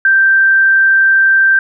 sine tone, 1568 Hz, G6, in tune, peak -6 dBFS, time 0.05-1.59 s, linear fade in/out 2 ms, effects none

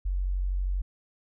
sine tone, 46.25 Hz, F#1, in tune, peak -25 dBFS, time 0.05-0.82 s, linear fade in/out 10 ms, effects none

